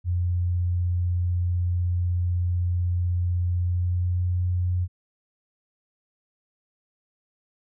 sine tone with pitch glide, 88.4 to 89.63 Hz, F2 to F2, +22 to +45 cents, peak -21 dBFS, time 0.04-4.88 s, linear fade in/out 50 ms, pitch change +23 cents, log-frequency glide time 3.56-4.31 s, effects none

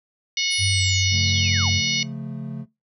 harmonic tone, 730 Hz, F#5, 24 cents flat, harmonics 3 / 4 / 5 / 6 / 7 / 8, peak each -26 / -27 / -28 / -29 / -29 / -30 dBFS, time 0.37-2.03 s, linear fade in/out 2 ms
sine linear sweep, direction down, 10548 to 604 Hz, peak -30 dBFS, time 0.5-1.7 s, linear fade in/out 20 ms
sine tone with pitch glide, 98 to 95.27 Hz, G2 to G2, 0 to -49 cents, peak -21 dBFS, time 0.58-1.82 s, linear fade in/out 50 ms, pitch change -49 cents, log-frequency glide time 0.73-0.81 s
triangle chord, Db augmented, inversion none, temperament equal, 138.59 / 174.61 / 220 Hz, Db3 / F3 / A3, 0 / 0 / 0 cents, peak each -29 / -34 / -31 dBFS, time 1.1-2.66 s, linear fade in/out 50 ms
effects noise-tail reverb RT60 0.2 s tail -19 dB re dry

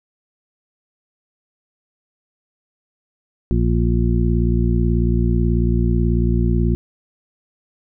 harmonic tone, 58.27 Hz, A#1, in tune, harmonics 1 / 2 / 3 / 4 / 6, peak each -17 / -20 / -22 / -23 / -25 dBFS, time 3.51-6.75 s, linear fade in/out 0 ms, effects none

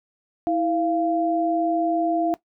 sine tone pair together, 326 / 690.8 Hz, E4 / F5, -19 / -19 cents, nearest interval octave + minor second, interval 1300 cents, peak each -22 dBFS, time 0.47-2.34 s, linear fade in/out 0 ms, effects noise-tail reverb RT60 0.1 s tail -17 dB re dry

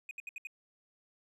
triangle tone bursts, 2491 Hz, D#7, 1 cent sharp, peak -38 dBFS, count 5, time 0.09-0.471 s, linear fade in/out 2 ms, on 21 ms, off 69 ms, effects none

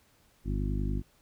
harmonic tone with a mistuned harmonic, 50.5 Hz, G#1, 48 cents flat, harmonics 1 / 2 / 3 / 4 / 5 / 6 / 7, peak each -30 / -35 / -37 / -40 / -38 / -45 / -43 dBFS, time 0.44-1.03 s, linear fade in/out 50 ms, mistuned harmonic 7, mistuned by -27 cents, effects pink hiss -65 dBFS RMS until 1.21 s

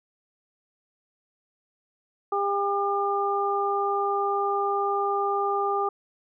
harmonic tone, 401 Hz, G4, 39 cents sharp, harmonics 1 / 2 / 3, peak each -27 / -27 / -27 dBFS, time 2.32-5.89 s, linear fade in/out 5 ms, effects none

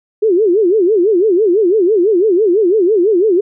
sine tone with vibrato, 391.1 Hz, G4, 4 cents flat, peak -8 dBFS, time 0.22-3.41 s, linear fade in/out 10 ms, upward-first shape sine, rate 6 Hz, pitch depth 240 cents each way, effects none

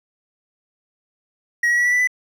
triangle tone with pitch steps, 1900 / 1918.7 / 1937.7 / 1956.8 / 1976.1 / 1995.6 Hz, A#6 / A#6 / B6 / B6 / B6 / B6, +33 / +49 / -33 / -16 / 0 / +17 cents, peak -13 dBFS, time 1.63-2.074 s, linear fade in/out 5 ms, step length 74 ms, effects none

